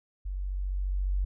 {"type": "tone with level ramp", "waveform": "sine", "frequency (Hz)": 47.21, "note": "F#1", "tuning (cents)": 36, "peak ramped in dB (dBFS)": [-31, -24], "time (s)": [0.25, 1.25], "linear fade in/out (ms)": 10, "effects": []}